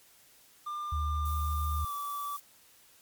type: tone with pitch glide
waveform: triangle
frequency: 1197 to 1156.9 Hz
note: D6 to D6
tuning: +33 to -26 cents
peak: -32 dBFS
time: 0.66-2.37 s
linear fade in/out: 10 ms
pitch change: -59 cents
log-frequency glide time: 1.77-1.92 s
type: tone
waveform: sine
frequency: 75.5 Hz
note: D2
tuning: 48 cents sharp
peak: -29 dBFS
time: 0.92-1.85 s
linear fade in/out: 5 ms
type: noise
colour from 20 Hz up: violet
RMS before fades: -45 dBFS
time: 1.25-2.4 s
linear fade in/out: 5 ms
effects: white hiss -60 dBFS RMS until 3.01 s + MP3 96 kbps